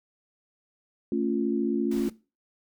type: chord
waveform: sine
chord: A augmented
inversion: none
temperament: equal with one note detuned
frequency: 222.7 / 277.2 / 349.2 Hz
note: A3 / C#4 / E#4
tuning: +21 / 0 / 0 cents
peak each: -28 dBFS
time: 1.12-2.09 s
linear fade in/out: 2 ms
type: noise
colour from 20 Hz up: pink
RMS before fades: -44 dBFS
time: 1.91-2.1 s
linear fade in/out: 5 ms
effects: noise-tail reverb RT60 0.3 s tail -19 dB re dry